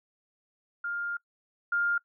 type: tone pair in turn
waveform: sine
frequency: 1405 / 1405 Hz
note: F6 / F6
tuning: +10 / +10 cents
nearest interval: unison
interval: 0 cents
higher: neither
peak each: -30 / -24 dBFS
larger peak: second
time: 0.84-1.17 / 1.72-1.98 s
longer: first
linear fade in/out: 5 ms
effects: noise-tail reverb RT60 0.1 s tail -24 dB re dry